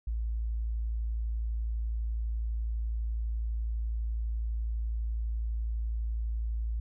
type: tone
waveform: sine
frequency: 56 Hz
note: A1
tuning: 31 cents sharp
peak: -29 dBFS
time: 0.07-6.8 s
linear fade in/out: 5 ms
effects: none